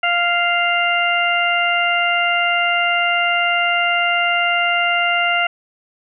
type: harmonic tone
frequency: 697 Hz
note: F5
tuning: 4 cents flat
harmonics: 1 / 2 / 3 / 4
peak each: -20 / -20 / -20 / -20 dBFS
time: 0.03-5.47 s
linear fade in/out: 5 ms
effects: none